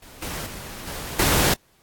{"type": "noise with level steps", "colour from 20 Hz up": "pink", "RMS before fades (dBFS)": [-45, -31, -37, -33, -19], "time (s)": [0.02, 1.54], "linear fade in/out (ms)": 5, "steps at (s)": [0.22, 0.46, 0.87, 1.19], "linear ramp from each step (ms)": 5, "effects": ["pink hiss -60 dBFS RMS until 1.82 s", "AAC 64 kbps"]}